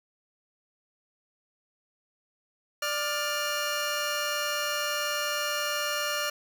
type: tone pair together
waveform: 15% pulse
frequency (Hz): 590.3 / 1411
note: D5 / F6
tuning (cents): +9 / +17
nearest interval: octave + minor third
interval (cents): 1508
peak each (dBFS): -24 / -24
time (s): 2.82-6.3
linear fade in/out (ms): 5
effects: none